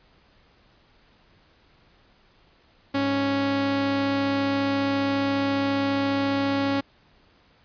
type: tone pair together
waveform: sawtooth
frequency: 103.94 / 277.2 Hz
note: G#2 / C#4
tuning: +2 / 0 cents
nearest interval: octave + perfect fourth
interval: 1698 cents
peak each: -30 / -18 dBFS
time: 2.94-6.81 s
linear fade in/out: 10 ms
effects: pink hiss -59 dBFS RMS until 7.64 s + resampled to 11025 Hz